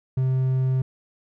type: tone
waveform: triangle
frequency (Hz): 130.4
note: C3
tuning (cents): -5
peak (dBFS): -17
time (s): 0.17-0.82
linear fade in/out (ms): 5
effects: none